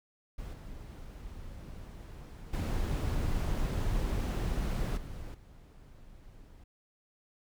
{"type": "noise with level steps", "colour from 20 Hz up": "brown", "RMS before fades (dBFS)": [-41, -45, -31, -42, -53], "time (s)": [0.38, 6.64], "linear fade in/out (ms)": 5, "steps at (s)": [0.53, 2.53, 4.97, 5.34], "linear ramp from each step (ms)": 5, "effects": []}